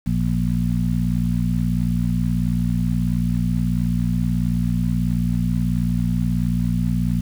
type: harmonic tone with a mistuned harmonic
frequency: 58.5 Hz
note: A#1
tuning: 7 cents sharp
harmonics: 1 / 2 / 3 / 4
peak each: -25 / -23 / -21 / -25 dBFS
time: 0.06-7.21 s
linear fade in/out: 10 ms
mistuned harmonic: 1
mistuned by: -140 cents
effects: 7-bit